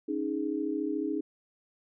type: chord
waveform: sine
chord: C# suspended second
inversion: none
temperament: equal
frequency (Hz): 277.2 / 311.1 / 415.3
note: C#4 / D#4 / G#4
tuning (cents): 0 / 0 / 0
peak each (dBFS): -34 / -31 / -35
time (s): 0.08-1.21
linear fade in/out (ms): 10
effects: none